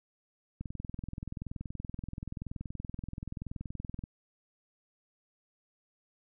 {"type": "click train", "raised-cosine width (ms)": 5, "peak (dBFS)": -26, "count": 73, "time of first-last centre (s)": [0.61, 4.039], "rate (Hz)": 21, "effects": []}